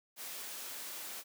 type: high-pass noise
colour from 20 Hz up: white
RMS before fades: -44 dBFS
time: 0.16-1.24 s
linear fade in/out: 50 ms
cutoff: 260 Hz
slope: 12 dB/octave
effects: none